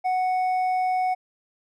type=tone with hard clipping; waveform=sine; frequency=740 Hz; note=F#5; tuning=in tune; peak=-22 dBFS; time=0.04-1.15 s; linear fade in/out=20 ms; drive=4 dB; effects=none